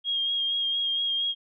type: tone with vibrato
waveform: sine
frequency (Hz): 3250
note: G#7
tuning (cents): -38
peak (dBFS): -24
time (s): 0.04-1.35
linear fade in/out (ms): 50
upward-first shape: sine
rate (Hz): 4.3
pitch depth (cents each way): 23
effects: none